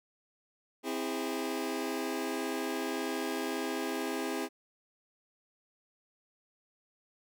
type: chord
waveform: sawtooth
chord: C augmented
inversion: none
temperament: just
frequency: 261.6 / 327 / 408.8 Hz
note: C4 / E4 / G#4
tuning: 0 / -14 / -27 cents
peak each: -33 dBFS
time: 0.83-4.49 s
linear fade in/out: 50 ms
effects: none